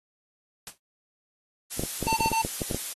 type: noise with exponential decay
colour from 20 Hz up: white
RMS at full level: -34 dBFS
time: 0.67-0.78 s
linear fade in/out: 1 ms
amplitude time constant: 23 ms
type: noise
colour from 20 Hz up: blue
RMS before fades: -32 dBFS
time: 1.7-2.94 s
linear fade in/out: 20 ms
type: clicks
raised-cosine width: 2 ms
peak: -17 dBFS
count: 12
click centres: 1.795 / 1.836 / 2.027 / 2.069 / 2.128 / 2.207 / 2.26 / 2.317 / 2.449 / 2.618 / 2.712 / 2.746 s
type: tone bursts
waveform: square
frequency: 898 Hz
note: A5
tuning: 35 cents sharp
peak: -24 dBFS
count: 3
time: 2.07-2.422 s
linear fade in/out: 10 ms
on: 100 ms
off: 26 ms
effects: AAC 32 kbps